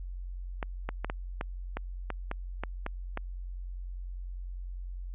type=clicks; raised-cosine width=0.5 ms; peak=-18 dBFS; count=11; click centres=0.628 / 0.89 / 1.046 / 1.099 / 1.411 / 1.77 / 2.103 / 2.314 / 2.636 / 2.864 / 3.174 s; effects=added 45 Hz sine -36 dBFS peak until 5.14 s + resampled to 8000 Hz